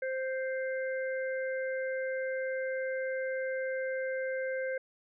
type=harmonic tone; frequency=523.3 Hz; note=C5; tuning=in tune; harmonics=1 / 3 / 4; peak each=-32 / -39 / -44 dBFS; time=0.02-4.78 s; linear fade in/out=5 ms; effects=none